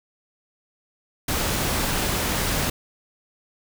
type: noise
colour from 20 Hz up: pink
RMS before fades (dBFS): -24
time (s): 1.28-2.7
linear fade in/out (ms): 5
effects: none